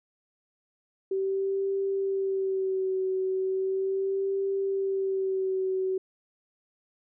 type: tone with vibrato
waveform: sine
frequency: 384 Hz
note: G4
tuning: 36 cents flat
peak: -25 dBFS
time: 1.11-5.98 s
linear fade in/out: 5 ms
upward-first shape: sine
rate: 0.37 Hz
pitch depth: 32 cents each way
effects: none